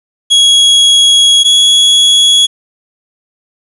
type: tone pair in turn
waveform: 40% pulse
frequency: 3322 / 3351 Hz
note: G#7 / G#7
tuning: 0 / +15 cents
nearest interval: unison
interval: 15 cents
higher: second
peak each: -3 dBFS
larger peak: neither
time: 0.3-1.44 / 1.44-2.47 s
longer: first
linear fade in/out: 20 ms
effects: resampled to 24000 Hz + 7-bit